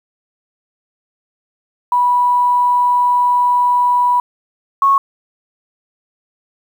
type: tone pair in turn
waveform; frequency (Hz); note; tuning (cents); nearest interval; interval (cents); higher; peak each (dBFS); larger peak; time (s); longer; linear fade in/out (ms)
sine; 980 / 1100; B5 / C#6; -14 / -14; major second; 200; second; -10 / -8; second; 1.92-4.2 / 4.82-4.98; first; 2
effects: 7-bit